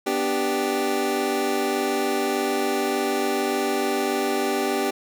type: chord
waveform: 25% pulse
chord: G major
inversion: first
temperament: equal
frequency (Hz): 246.9 / 293.7 / 392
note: B3 / D4 / G4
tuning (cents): 0 / 0 / 0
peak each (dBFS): -25 / -24 / -20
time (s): 0.06-4.91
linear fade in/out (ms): 10
effects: none